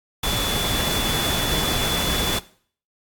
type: tone in noise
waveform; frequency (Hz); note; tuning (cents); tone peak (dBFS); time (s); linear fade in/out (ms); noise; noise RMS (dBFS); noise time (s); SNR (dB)
sine; 3456; A7; -32; -26; 0.23-2.39; 5; pink; -24; 0.23-2.39; -5
effects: noise-tail reverb RT60 0.5 s tail -18 dB re dry + AAC 64 kbps